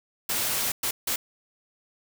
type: noise bursts at uneven times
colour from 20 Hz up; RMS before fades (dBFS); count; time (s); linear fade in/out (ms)
white; -27; 3; 0.29-0.72 / 0.83-0.91 / 1.07-1.16; 5
effects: none